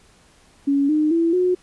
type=tone with pitch steps; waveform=sine; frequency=280.1 / 305.5 / 333.1 / 363.2 Hz; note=C#4 / D#4 / E4 / F#4; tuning=+18 / -32 / +18 / -32 cents; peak=-15 dBFS; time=0.67-1.55 s; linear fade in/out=10 ms; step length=220 ms; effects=pink hiss -54 dBFS RMS until 1.62 s + resampled to 24000 Hz